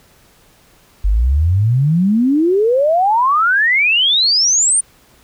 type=exponential sweep; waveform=sine; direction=up; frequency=46.25 to 9280 Hz; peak=-10 dBFS; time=1.04-4.81 s; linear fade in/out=10 ms; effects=pink hiss -50 dBFS RMS until 5.23 s